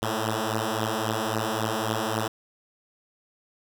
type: beating tone pair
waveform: 5% pulse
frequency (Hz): 108.4 / 112.1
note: A2 / A2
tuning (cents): -25 / +33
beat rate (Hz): 3.7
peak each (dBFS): -17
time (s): 0.02-2.28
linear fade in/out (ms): 5
effects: none